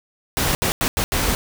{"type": "noise bursts at uneven times", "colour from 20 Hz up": "pink", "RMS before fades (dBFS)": -20, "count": 5, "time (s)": [[0.37, 0.55], [0.62, 0.72], [0.81, 0.88], [0.97, 1.04], [1.12, 1.35]], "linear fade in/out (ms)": 0, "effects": []}